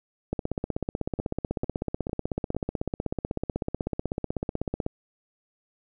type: two click trains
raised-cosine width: 2 ms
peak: -20 / -14 dBFS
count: 4 / 74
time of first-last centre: 1.19-2.547 / 0.33-4.864 s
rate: 2.21 / 16.1 Hz
effects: none